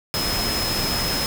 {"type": "tone in noise", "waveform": "sine", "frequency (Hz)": 5140, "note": "E8", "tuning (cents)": -45, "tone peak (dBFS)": -25, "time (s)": [0.14, 1.26], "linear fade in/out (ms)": 0, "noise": "pink", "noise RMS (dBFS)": -25, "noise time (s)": [0.14, 1.26], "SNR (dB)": -3, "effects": []}